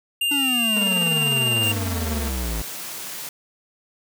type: tone with vibrato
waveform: square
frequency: 2794 Hz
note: F7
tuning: in tune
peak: -20 dBFS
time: 0.21-1.72 s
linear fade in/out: 5 ms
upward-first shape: triangle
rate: 6.6 Hz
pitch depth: 8 cents each way
type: exponential sweep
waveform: square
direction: down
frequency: 293.8 to 53 Hz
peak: -25 dBFS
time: 0.31-2.62 s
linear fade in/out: 5 ms
type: tone with tremolo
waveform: sawtooth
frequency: 226.6 Hz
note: A#3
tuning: 49 cents flat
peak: -21 dBFS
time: 0.76-2.3 s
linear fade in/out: 5 ms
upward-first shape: triangle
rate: 20 Hz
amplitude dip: 100%
type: high-pass noise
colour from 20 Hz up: white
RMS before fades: -33 dBFS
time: 1.63-3.29 s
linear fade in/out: 2 ms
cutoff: 110 Hz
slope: 96 dB/octave
effects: none